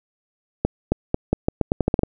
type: accelerating click train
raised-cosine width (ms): 2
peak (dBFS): -4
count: 12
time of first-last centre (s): 0.65-2.034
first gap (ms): 270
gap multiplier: 0.83
effects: none